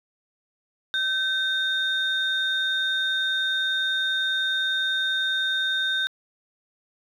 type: tone pair together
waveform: sine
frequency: 1541 / 3665 Hz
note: G6 / A#7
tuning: -30 / -30 cents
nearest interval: octave + minor third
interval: 1500 cents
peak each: -24 dBFS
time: 0.94-6.07 s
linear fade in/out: 0 ms
effects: tanh soft clip ceiling -15 dBFS + 9-bit